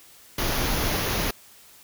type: band-stop noise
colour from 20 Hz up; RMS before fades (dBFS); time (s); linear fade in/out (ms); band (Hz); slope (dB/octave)
pink; -25; 0.38-1.31; 5; 6800 to 9800; 96
effects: white hiss -51 dBFS RMS until 1.83 s